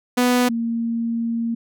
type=tone pair in turn; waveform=sawtooth / sine; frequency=247.4 / 231.1 Hz; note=B3 / A#3; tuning=+3 / -15 cents; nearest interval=minor second; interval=118 cents; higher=first; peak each=-11 / -20 dBFS; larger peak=first; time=0.17-0.49 / 0.49-1.55 s; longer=second; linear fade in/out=10 ms; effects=none